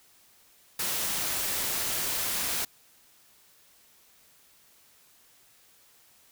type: noise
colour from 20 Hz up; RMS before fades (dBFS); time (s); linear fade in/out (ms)
white; -30; 0.79-2.65; 5
effects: white hiss -60 dBFS RMS until 6.31 s